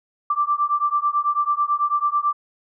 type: beating tone pair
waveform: sine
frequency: 1170 / 1179.1 Hz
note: D6 / D6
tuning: -7 / +7 cents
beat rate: 9.1 Hz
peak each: -21 dBFS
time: 0.3-2.33 s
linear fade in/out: 5 ms
effects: none